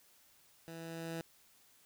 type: tone with level ramp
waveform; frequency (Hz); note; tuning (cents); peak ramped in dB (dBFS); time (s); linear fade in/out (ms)
15% pulse; 164.81; E3; 0; -40 to -32; 0.68-1.21; 0
effects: white hiss -66 dBFS RMS until 1.85 s